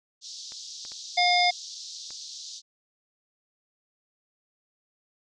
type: band-pass noise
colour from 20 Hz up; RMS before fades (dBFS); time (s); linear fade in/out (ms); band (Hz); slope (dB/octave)
white; -41; 0.21-2.62; 50; 3700 to 6300; 48
type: clicks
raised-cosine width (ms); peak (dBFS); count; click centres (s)
0.3; -31; 4; 0.521 / 0.851 / 0.919 / 2.106
type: harmonic tone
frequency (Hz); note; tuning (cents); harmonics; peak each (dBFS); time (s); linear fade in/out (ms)
713; F5; +36; 1 / 3 / 5 / 7; -22 / -25 / -27 / -26; 1.17-1.51; 10
effects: none